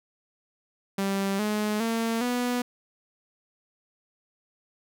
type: tone with pitch steps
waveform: sawtooth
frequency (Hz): 196 / 211.3 / 227.8 / 245.5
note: G3 / G#3 / A#3 / B3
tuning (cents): 0 / +30 / -40 / -10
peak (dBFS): -21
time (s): 0.98-2.62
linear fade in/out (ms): 5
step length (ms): 410
effects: none